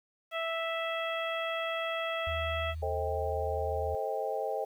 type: harmonic tone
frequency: 658 Hz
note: E5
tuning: 3 cents flat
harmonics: 1 / 2 / 3 / 4 / 5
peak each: -34 / -37 / -39 / -40 / -41 dBFS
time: 0.31-2.75 s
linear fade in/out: 50 ms
type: tone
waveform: sine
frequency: 79.8 Hz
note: D#2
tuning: 44 cents sharp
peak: -35 dBFS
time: 2.27-3.95 s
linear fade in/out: 0 ms
type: chord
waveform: sine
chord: A half-diminished seventh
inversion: none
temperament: just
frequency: 440 / 528 / 633.6 / 792 Hz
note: A4 / C5 / Eb5 / G5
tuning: 0 / +16 / +31 / +18 cents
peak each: -36 dBFS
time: 2.82-4.65 s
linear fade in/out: 10 ms
effects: 10-bit